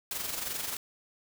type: noise with amplitude modulation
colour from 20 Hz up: white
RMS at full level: -33 dBFS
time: 0.11-0.77 s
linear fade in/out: 2 ms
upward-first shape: sine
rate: 22.9 Hz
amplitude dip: 55%
effects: none